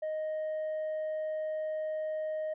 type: tone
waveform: sine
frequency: 622.3 Hz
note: D#5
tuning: in tune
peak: -29 dBFS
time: 0.02-2.54 s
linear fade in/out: 10 ms
effects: tanh soft clip ceiling -31 dBFS